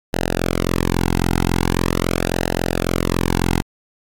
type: tone with flanger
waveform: sawtooth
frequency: 43.65 Hz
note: F1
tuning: in tune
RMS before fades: -19 dBFS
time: 0.13-3.62 s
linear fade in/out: 0 ms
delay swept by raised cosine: 0.87 to 1.75 ms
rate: 0.42 Hz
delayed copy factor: -0.9
effects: AAC 48 kbps